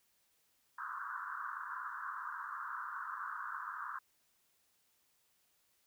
pink band-pass noise, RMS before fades -43 dBFS, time 0.78-3.99 s, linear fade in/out 5 ms, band 1000 to 1600 Hz, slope 96 dB/octave, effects white hiss -75 dBFS RMS until 5.86 s

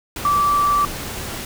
sine tone in noise, 1162 Hz, D6, 19 cents flat, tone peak -14 dBFS, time 0.25-0.85 s, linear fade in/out 2 ms, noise pink, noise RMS -29 dBFS, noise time 0.16-1.45 s, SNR +12 dB, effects none

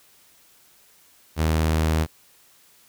sawtooth tone, 79.2 Hz, D#2, 31 cents sharp, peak -15 dBFS, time 1.36-2.07 s, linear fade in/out 50 ms, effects white hiss -56 dBFS RMS until 2.88 s

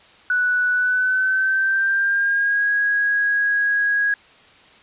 sine tone with pitch glide, 1480 to 1651.7 Hz, F#6 to G#6, 0 to -10 cents, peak -16 dBFS, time 0.3-4.14 s, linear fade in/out 2 ms, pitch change +190 cents, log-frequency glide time 0.72-2.69 s, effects white hiss -49 dBFS RMS until 4.82 s + resampled to 8000 Hz

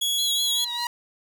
sawtooth tone, 3350 Hz, G#7, 14 cents sharp, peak -19 dBFS, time 0.01-0.65 s, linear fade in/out 10 ms
sine tone with vibrato, 3948 Hz, B7, 1 cent flat, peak -28 dBFS, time 0.18-0.85 s, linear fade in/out 10 ms, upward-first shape sine, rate 5 Hz, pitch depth 78 cents each way
sawtooth tone with exponential growth, 957 Hz, A#5, 45 cents sharp, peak -21 dBFS, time 0.31-0.87 s, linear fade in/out 2 ms, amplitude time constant 120 ms
effects none

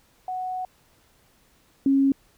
sine tone pair in turn, 740 / 273.3 Hz, F#5 / C#4, 0 / -24 cents, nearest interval octave + perfect fourth, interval 1724 cents, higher first, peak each -27 / -16 dBFS, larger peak second, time 0.28-0.65 / 1.86-2.12 s, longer first, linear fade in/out 2 ms, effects pink hiss -61 dBFS RMS until 2.37 s

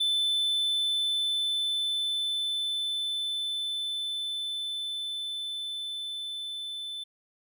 triangle tone with level ramp, 3520 Hz, A7, in tune, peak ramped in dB -22 to -33 dBFS, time 0-7.04 s, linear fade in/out 10 ms, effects none

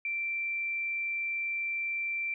sine tone, 2349 Hz, D7, in tune, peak -30 dBFS, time 0.05-2.34 s, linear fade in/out 2 ms, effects none

